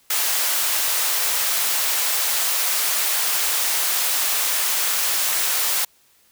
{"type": "high-pass noise", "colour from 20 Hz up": "white", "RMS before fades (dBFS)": -21, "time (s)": [0.1, 5.85], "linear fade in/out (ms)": 5, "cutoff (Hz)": 640, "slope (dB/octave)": 12, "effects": ["white hiss -58 dBFS RMS until 6.31 s"]}